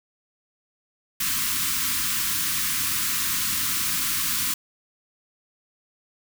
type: band-stop noise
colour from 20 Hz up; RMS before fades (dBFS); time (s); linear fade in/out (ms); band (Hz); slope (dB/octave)
white; -25; 1.2-4.54; 5; 320 to 1000; 96
effects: none